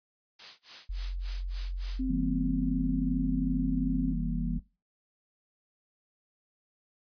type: noise with tremolo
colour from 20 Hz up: blue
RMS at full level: -37 dBFS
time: 0.39-2.05 s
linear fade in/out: 5 ms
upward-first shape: sine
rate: 3.5 Hz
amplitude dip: 100%
type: tone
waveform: sine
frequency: 44.67 Hz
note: F1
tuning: 40 cents sharp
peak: -31 dBFS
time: 0.89-4.6 s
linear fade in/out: 10 ms
type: tone with vibrato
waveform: sine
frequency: 260 Hz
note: C4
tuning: 11 cents flat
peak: -29 dBFS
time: 1.99-4.13 s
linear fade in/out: 10 ms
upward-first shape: triangle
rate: 4.3 Hz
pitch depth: 10 cents each way
type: chord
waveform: sine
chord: E diminished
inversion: none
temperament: just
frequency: 164.81 / 197.78 / 237.3 Hz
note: E3 / G3 / Bb3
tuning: 0 / +16 / +31 cents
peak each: -34 / -38 / -34 dBFS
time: 2.08-4.59 s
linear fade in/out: 20 ms
effects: noise-tail reverb RT60 0.3 s tail -20 dB re dry + resampled to 11025 Hz